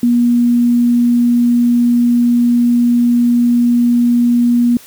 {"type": "tone", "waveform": "sine", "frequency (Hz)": 240, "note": "B3", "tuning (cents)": -49, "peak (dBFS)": -8, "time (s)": [0.03, 4.77], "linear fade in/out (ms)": 2, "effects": ["white hiss -40 dBFS RMS until 4.86 s"]}